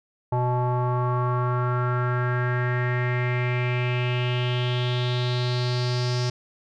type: tone with low-pass filter sweep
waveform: square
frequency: 123.8 Hz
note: B2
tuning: 5 cents sharp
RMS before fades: -24 dBFS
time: 0.32-6.3 s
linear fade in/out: 5 ms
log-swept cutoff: 850 to 5300 Hz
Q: 4.6
effects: none